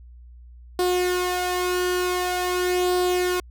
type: tone with flanger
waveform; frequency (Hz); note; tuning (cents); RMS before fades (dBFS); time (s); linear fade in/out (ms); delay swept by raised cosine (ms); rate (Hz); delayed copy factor
sawtooth; 360.9; F#4; -43; -23; 0.79-3.4; 2; 0.22 to 2.12; 0.46; +0.5
effects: added 60 Hz sine -42 dBFS peak until 3.5 s